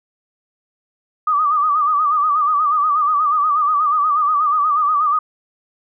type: tone with vibrato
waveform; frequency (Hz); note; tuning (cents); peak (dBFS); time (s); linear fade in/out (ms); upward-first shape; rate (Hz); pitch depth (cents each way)
sine; 1200; D6; +37; -13; 1.27-5.19; 5; sine; 8.3; 88
effects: none